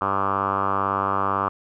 5% pulse tone with low-pass filter, 98 Hz, G2, in tune, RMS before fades -23 dBFS, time 0.01-1.49 s, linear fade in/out 5 ms, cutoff 1200 Hz, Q 6, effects none

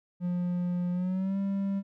triangle tone with pitch glide, 177.3 to 196.73 Hz, F3 to G3, +26 to +6 cents, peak -25 dBFS, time 0.2-1.83 s, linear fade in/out 50 ms, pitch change +180 cents, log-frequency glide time 0.92-1.38 s, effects none

